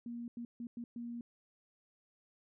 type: tone bursts at uneven times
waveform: sine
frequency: 236.8 Hz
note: A#3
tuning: 27 cents sharp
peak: -40 dBFS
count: 5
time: 0.06-0.28 / 0.37-0.45 / 0.6-0.67 / 0.77-0.84 / 0.96-1.21 s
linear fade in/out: 2 ms
effects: none